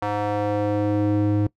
square tone with band-pass filter sweep, 103.83 Hz, G#2, in tune, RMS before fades -22 dBFS, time 0.02-1.47 s, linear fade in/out 5 ms, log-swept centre 870 to 230 Hz, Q 1.6, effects noise-tail reverb RT60 0.1 s tail -21 dB re dry

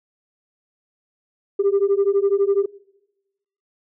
sine beating tone pair, 392 / 404 Hz, G4 / G#4, 0 / -48 cents, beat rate 12 Hz, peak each -17 dBFS, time 1.59-2.66 s, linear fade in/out 10 ms, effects noise-tail reverb RT60 1.0 s tail -24 dB re dry + tanh soft clip ceiling -11 dBFS

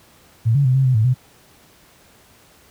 sine tone with pitch steps, 113.3 / 141.3 / 128.3 / 134 / 128.5 / 109.2 / 127.1 Hz, A#2 / C#3 / C3 / C3 / C3 / A2 / C3, -49 / +34 / -34 / +42 / -31 / -13 / -50 cents, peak -12 dBFS, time 0.45-1.143 s, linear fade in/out 20 ms, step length 99 ms, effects pink hiss -51 dBFS RMS until 2.7 s + high-pass 60 Hz 12 dB/octave

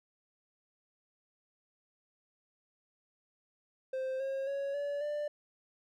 triangle tone with pitch steps, 523 / 539.3 / 556 / 573.3 / 591.1 Hz, C5 / C#5 / C#5 / D5 / D5, -1 / -48 / +5 / -42 / +11 cents, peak -31 dBFS, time 3.93-5.28 s, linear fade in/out 5 ms, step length 270 ms, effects none

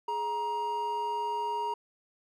triangle tone pair together, 420 / 942.9 Hz, G#4 / A#5, +19 / +20 cents, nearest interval octave + major second, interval 1401 cents, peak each -36 / -28 dBFS, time 0.08-1.74 s, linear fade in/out 5 ms, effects none

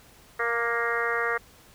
harmonic tone with a mistuned harmonic, 234.1 Hz, A#3, 8 cents sharp, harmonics 2 / 3 / 4 / 5 / 6 / 7 / 8 / 9, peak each -30 / -36 / -39 / -31 / -31 / -33 / -30 / -37 dBFS, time 0.39-1.38 s, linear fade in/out 10 ms, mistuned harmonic 4, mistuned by -26 cents, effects pink hiss -54 dBFS RMS until 1.74 s

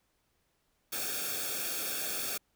white noise with comb filter, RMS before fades -35 dBFS, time 0.92-2.38 s, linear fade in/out 10 ms, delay 1 ms, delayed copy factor -0.8, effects pink hiss -75 dBFS RMS until 2.55 s

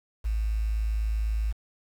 sine tone with quantisation, 54 Hz, A1, 32 cents flat, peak -24 dBFS, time 0.24-1.53 s, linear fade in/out 20 ms, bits 8, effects none

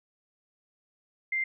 sine tone, 2093 Hz, C7, in tune, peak -26 dBFS, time 1.32-1.44 s, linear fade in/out 5 ms, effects none

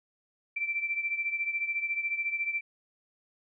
sine beating tone pair, 2339 / 2353 Hz, D7 / D7, -8 / +3 cents, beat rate 14 Hz, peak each -30 / -35 dBFS, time 0.56-2.61 s, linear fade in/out 10 ms, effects none

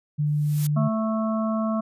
sine tone, 148.6 Hz, D3, 21 cents sharp, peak -20 dBFS, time 0.18-0.89 s, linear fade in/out 20 ms
blue noise with exponential growth, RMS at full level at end -29 dBFS, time 0.26-0.67 s, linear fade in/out 5 ms, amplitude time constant 88 ms
harmonic tone, 220 Hz, A3, in tune, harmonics 1 / 3 / 5 / 6, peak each -23 / -29 / -32 / -37 dBFS, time 0.76-1.81 s, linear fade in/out 10 ms
effects resampled to 32000 Hz

